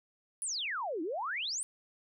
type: exponential two-way sweep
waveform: sine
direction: down then up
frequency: 10500 to 299.4 to 9360 Hz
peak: -33 dBFS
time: 0.42-1.63 s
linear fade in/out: 0 ms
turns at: 1.02 s
effects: none